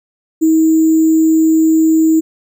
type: tone with sample-and-hold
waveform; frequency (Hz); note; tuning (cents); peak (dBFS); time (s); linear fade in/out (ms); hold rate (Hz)
sine; 319.1; D#4; +44; -7; 0.41-2.21; 20; 7350
effects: none